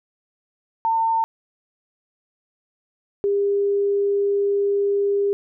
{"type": "tone pair in turn", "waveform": "sine", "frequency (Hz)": [903, 402.2], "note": ["A5", "G4"], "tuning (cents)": [45, 44], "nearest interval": "octave + major second", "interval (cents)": 1401, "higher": "first", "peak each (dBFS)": -17, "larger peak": "neither", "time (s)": [[0.85, 1.24], [3.24, 5.33]], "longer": "second", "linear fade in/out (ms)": 0, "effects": []}